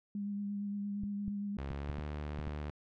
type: tone with vibrato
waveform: sine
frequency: 202.7 Hz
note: G#3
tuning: 42 cents flat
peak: -35 dBFS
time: 0.15-1.57 s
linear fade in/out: 2 ms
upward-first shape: sine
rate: 8.7 Hz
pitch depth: 18 cents each way
type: clicks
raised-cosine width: 5 ms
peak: -29 dBFS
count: 7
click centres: 1.036 / 1.28 / 1.708 / 1.898 / 1.987 / 2.391 / 2.474 s
type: tone with pitch glide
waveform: sawtooth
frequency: 69 to 74.38 Hz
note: C#2 to D2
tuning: -7 to +23 cents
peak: -34 dBFS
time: 1.58-2.7 s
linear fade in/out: 0 ms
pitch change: +130 cents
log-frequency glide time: 1.71-2 s
effects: low-pass 3000 Hz 12 dB/octave